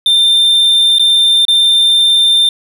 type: tone with dropouts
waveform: triangle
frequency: 3589 Hz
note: A7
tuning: 34 cents sharp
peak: -5 dBFS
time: 0.06-2.49 s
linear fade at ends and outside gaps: 2 ms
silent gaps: 0.985-0.995 / 1.452-1.482 s
effects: none